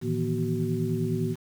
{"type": "tone cluster", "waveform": "sine", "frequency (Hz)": [111.4, 155.5, 165.3, 240, 375.4], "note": ["A2", "D#3", "E3", "B3", "F#4"], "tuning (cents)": [22, -1, 5, -49, 25], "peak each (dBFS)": -31, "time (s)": [0.01, 1.36], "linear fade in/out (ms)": 50, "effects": ["8-bit"]}